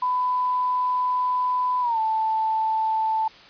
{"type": "tone with pitch glide", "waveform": "sine", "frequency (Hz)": [1000, 880.7], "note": ["B5", "A5"], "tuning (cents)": [21, 1], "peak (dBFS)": -20, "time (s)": [0.02, 3.28], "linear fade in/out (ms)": 5, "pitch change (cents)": -220, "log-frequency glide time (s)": [1.81, 1.99], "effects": ["white hiss -47 dBFS RMS until 3.49 s", "resampled to 11025 Hz"]}